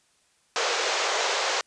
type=band-pass noise; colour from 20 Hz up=pink; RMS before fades=-26 dBFS; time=0.56-1.61 s; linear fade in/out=0 ms; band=410 to 7000 Hz; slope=48 dB/octave; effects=white hiss -65 dBFS RMS until 1.66 s + resampled to 22050 Hz